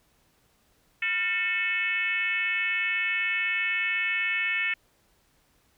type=tone with frequency modulation; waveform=sine; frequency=2199 Hz; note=C#7; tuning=14 cents flat; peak=-24 dBFS; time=1.02-4.74 s; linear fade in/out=5 ms; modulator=403 Hz; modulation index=1.3; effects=pink hiss -66 dBFS RMS until 5.77 s